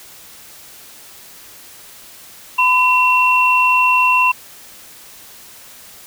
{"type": "tone pair together", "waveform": "sine", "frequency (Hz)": [1007, 2721], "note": ["B5", "F7"], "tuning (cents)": [33, -46], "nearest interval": "octave + perfect fourth", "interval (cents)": 1721, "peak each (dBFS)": -13, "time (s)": [2.58, 4.32], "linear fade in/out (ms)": 10, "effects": ["white hiss -40 dBFS RMS until 6.06 s"]}